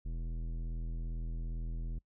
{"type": "tone with tanh clipping", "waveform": "triangle", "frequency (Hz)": 41.2, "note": "E1", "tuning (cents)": 0, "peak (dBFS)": -37, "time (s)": [0.05, 1.99], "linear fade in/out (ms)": 10, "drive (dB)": 18, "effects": ["noise-tail reverb RT60 0.1 s tail -24 dB re dry"]}